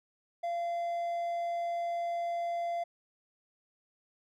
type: tone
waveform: triangle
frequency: 687 Hz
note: F5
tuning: 29 cents flat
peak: -29 dBFS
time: 0.43-2.84 s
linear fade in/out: 10 ms
effects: none